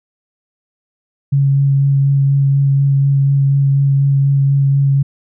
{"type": "tone with vibrato", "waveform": "sine", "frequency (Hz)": 138.59, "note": "C#3", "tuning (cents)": 0, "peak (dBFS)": -9, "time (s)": [1.32, 5.03], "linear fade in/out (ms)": 10, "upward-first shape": "sine", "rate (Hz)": 4.1, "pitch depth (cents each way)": 11, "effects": []}